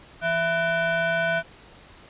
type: ring-modulated tone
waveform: square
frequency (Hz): 415.3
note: G#4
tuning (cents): 0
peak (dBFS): -19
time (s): 0.21-1.43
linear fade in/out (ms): 50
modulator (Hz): 1080
effects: pink hiss -49 dBFS RMS until 2.09 s + resampled to 8000 Hz